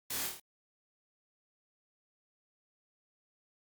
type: noise with echo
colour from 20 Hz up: white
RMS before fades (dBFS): -38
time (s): 0.1-0.27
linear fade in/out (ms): 5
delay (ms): 26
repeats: 5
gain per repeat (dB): -3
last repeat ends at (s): 0.4
effects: Opus 48 kbps